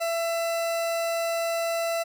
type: tone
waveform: 40% pulse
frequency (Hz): 669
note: E5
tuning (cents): +25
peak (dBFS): -24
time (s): 0-2.04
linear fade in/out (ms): 20
effects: none